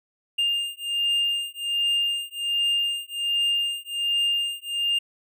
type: beating tone pair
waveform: triangle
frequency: 2808 / 2809.3 Hz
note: F7 / F7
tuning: +9 / +10 cents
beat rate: 1.3 Hz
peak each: -24 dBFS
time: 0.38-4.99 s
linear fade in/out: 10 ms
effects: none